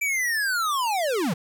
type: linear sweep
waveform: square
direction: down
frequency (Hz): 2349 to 137.7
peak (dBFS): -23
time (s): 0.01-1.34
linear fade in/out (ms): 10
effects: none